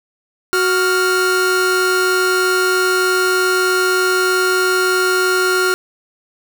45% pulse tone pair together, 370.6 / 1399.2 Hz, F#4 / F6, +3 / +3 cents, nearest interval octave + major seventh, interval 2300 cents, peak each -16 dBFS, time 0.53-5.74 s, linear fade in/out 0 ms, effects none

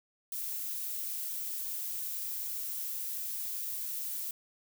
violet noise, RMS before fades -37 dBFS, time 0.32-4.31 s, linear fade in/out 2 ms, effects none

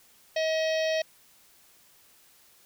harmonic tone with a mistuned harmonic, 636 Hz, D#5, 38 cents sharp, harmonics 1 / 3 / 4 / 5 / 6 / 7 / 8 / 9, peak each -25 / -35 / -37 / -39 / -41 / -42 / -43 / -44 dBFS, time 0.36-1.02 s, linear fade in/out 5 ms, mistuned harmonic 8, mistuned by +67 cents, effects white hiss -59 dBFS RMS until 2.65 s

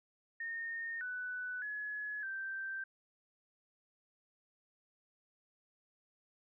sine tone with pitch steps, 1836 / 1492 / 1694 / 1564 Hz, A#6 / F#6 / G#6 / G6, -27 / +14 / +34 / -4 cents, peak -38 dBFS, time 0.4-2.84 s, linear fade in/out 5 ms, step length 610 ms, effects none

